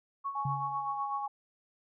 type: tone with tremolo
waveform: sine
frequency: 1108.7 Hz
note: C#6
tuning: in tune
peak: -31 dBFS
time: 0.24-1.27 s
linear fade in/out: 20 ms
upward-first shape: sine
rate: 8 Hz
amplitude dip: 65%
type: tone with pitch glide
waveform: sine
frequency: 837 to 826 Hz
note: G#5 to G#5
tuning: +13 to -10 cents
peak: -35 dBFS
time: 0.35-1.28 s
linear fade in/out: 5 ms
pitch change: -23 cents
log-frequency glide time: 0.74-0.89 s
type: tone with exponential decay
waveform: sine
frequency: 138.59 Hz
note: C#3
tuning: in tune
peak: -29 dBFS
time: 0.45-1.01 s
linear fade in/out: 5 ms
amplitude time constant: 120 ms
effects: none

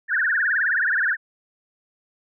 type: tone with vibrato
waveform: sine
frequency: 1632 Hz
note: G#6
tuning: 31 cents flat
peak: -18 dBFS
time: 0.08-1.17 s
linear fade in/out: 50 ms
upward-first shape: triangle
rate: 19 Hz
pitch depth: 250 cents each way
effects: none

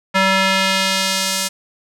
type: tone with band-pass filter sweep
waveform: square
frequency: 191.5 Hz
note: G3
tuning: 40 cents flat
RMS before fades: -17 dBFS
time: 0.14-1.49 s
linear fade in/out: 20 ms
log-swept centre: 1800 to 7400 Hz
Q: 0.86
effects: none

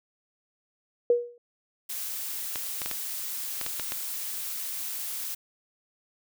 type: tone with exponential decay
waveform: sine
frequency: 480 Hz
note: B4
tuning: 49 cents flat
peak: -15 dBFS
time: 1.1-1.38 s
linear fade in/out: 2 ms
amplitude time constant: 60 ms
type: noise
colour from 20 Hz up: blue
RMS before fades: -34 dBFS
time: 1.89-5.35 s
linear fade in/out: 10 ms
type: clicks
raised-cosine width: 0.2 ms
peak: -15 dBFS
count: 8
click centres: 2.558 / 2.818 / 2.86 / 2.913 / 3.613 / 3.664 / 3.797 / 3.921 s
effects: none

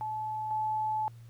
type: tone pair in turn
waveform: sine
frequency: 864 / 864 Hz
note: A5 / A5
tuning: -32 / -32 cents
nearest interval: unison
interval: 0 cents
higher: neither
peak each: -32 / -28 dBFS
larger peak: second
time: 0.01-0.51 / 0.51-1.08 s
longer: second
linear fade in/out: 0 ms
effects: added 116 Hz sine -47 dBFS peak until 1.29 s + pink hiss -65 dBFS RMS until 1.29 s

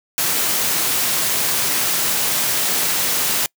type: high-pass noise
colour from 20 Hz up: white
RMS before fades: -19 dBFS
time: 0.18-3.46 s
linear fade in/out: 0 ms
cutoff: 100 Hz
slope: 24 dB/octave
effects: noise-tail reverb RT60 0.1 s tail -26 dB re dry

